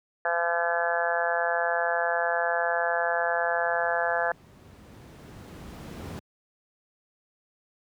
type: harmonic tone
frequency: 170.5 Hz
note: F3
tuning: 41 cents flat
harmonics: 3 / 4 / 5 / 6 / 7 / 8 / 9 / 10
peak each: -31 / -28 / -32 / -37 / -38 / -36 / -32 / -30 dBFS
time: 0.25-4.32 s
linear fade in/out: 2 ms
type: noise with exponential growth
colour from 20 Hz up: brown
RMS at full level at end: -31 dBFS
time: 1.68-6.19 s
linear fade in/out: 0 ms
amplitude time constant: 980 ms
effects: high-pass 100 Hz 12 dB/octave